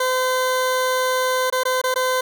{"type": "tone with dropouts", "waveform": "20% pulse", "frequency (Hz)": 512, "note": "C5", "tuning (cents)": -38, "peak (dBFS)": -13, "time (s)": [0, 2.21], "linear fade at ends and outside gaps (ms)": 5, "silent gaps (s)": [[1.501, 1.524], [1.635, 1.652], [1.816, 1.838], [1.942, 1.958]], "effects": []}